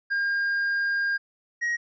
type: tone pair in turn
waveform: triangle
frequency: 1611 / 1890.5 Hz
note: G6 / A#6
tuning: +47 / +24 cents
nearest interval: minor third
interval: 277 cents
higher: second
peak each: -21 / -22 dBFS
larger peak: first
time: 0.1-1.18 / 1.61-1.77 s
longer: first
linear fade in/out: 20 ms
effects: resampled to 16000 Hz